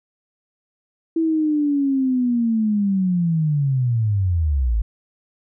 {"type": "linear sweep", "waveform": "sine", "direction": "down", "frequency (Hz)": [329.6, 50.3], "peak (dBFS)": -16, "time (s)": [1.16, 4.82], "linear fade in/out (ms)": 5, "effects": []}